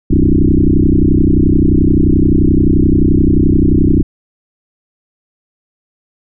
sine tone with frequency modulation, 137.3 Hz, C#3, 16 cents flat, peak -6 dBFS, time 0.1-4.03 s, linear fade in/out 10 ms, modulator 31.5 Hz, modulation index 6.4, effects none

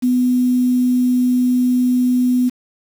sine tone with quantisation, 249.6 Hz, B3, 19 cents sharp, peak -12 dBFS, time 0.02-2.5 s, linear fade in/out 20 ms, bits 6, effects none

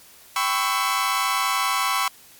sawtooth chord, C# half-diminished seventh, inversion second, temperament equal with one note detuned, 784 / 1008.5 / 1108.7 / 1318.5 Hz, G5 / B5 / C#6 / E6, 0 / +36 / 0 / 0 cents, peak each -26 / -22 / -20 / -23 dBFS, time 0.36-2.08 s, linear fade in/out 2 ms, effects white hiss -49 dBFS RMS until 2.39 s + MP3 96 kbps

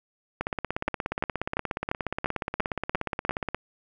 two click trains, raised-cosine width 0.5 ms, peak -10 / -13 dBFS, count 8 / 54, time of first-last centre 0.88-3.294 / 0.41-3.546 s, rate 2.9 / 16.9 Hz, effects none

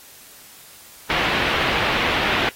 white low-pass noise, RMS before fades -22 dBFS, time 1.1-2.49 s, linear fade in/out 0 ms, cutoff 3100 Hz, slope 24 dB/octave, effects white hiss -45 dBFS RMS until 2.55 s + AAC 48 kbps

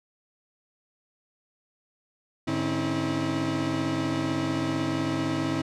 40% pulse tone cluster, 104.3 / 148.2 / 264.8 / 280.5 / 322.8 Hz, G#2 / D3 / C4 / C#4 / E4, +8 / +16 / +21 / +21 / -36 cents, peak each -35 / -32 / -30 / -37 / -28 dBFS, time 2.47-5.62 s, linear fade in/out 10 ms, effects low-pass 6000 Hz 12 dB/octave

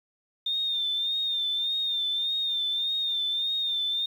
sine tone with vibrato, 3620 Hz, A7, 48 cents sharp, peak -25 dBFS, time 0.46-4.06 s, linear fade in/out 5 ms, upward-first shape sine, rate 1.7 Hz, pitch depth 50 cents each way, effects 9-bit

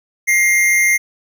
square tone pair together, 1919.5 / 2111 Hz, B6 / C7, -50 / +15 cents, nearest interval major second, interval 165 cents, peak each -22 / -12 dBFS, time 0.27-0.98 s, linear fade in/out 20 ms, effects none

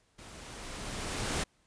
pink noise with level ramp, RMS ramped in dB -50 to -31 dBFS, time 0.18-1.44 s, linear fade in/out 10 ms, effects pink hiss -70 dBFS RMS until 1.66 s + resampled to 22050 Hz

